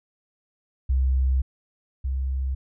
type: tone pair in turn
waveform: sine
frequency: 65.3 / 66.1 Hz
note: C2 / C2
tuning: -3 / +18 cents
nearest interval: unison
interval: 21 cents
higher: second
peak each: -18 / -23 dBFS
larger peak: first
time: 0.89-1.42 / 2.04-2.55 s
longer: first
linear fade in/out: 10 ms
effects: none